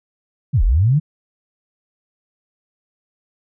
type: linear two-way sweep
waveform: sine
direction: down then up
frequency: 161.1 to 32.03 to 160.3 Hz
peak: -11 dBFS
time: 0.53-1 s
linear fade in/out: 20 ms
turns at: 0.63 s
effects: none